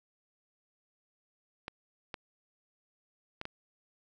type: clicks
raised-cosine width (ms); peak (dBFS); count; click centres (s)
0.3; -22; 4; 1.681 / 2.142 / 3.414 / 3.454
effects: none

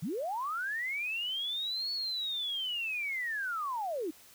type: linear two-way sweep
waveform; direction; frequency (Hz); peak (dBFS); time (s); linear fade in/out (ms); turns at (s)
sine; up then down; 129.9 to 4435 to 285.1; -32; 0.02-4.11; 10; 1.92
effects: white hiss -57 dBFS RMS until 4.34 s

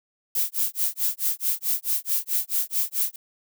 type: noise with tremolo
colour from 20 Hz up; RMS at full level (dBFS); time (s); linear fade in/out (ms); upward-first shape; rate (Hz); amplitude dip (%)
violet; -22; 0.35-3.16; 2; sine; 4.6; 100
effects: none

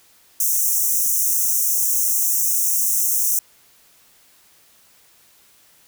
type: high-pass noise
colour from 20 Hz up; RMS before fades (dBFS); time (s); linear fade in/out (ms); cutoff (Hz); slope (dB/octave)
white; -19; 0.4-3.39; 2; 5700; 96
effects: white hiss -54 dBFS RMS until 5.87 s

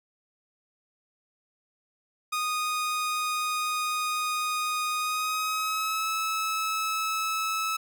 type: tone with pitch glide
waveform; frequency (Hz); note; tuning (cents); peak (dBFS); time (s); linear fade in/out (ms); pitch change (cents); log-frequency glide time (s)
sawtooth; 1238 to 1300.3; D#6 to E6; -9 to -24; -23; 2.32-7.77; 10; +85; 4.98-6.09
effects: none

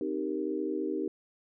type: chord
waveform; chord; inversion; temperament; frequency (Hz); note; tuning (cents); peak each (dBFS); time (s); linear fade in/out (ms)
sine; C minor seventh; none; equal; 261.6 / 311.1 / 392 / 466.2; C4 / Eb4 / G4 / Bb4; 0 / 0 / 0 / 0; -38 / -33 / -34 / -38; 0.01-1.08; 2
effects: none

